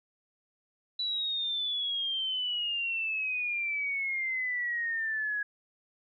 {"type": "exponential sweep", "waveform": "sine", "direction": "down", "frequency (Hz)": [3965, 1661.2], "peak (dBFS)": -29, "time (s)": [0.99, 5.43], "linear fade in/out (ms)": 5, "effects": []}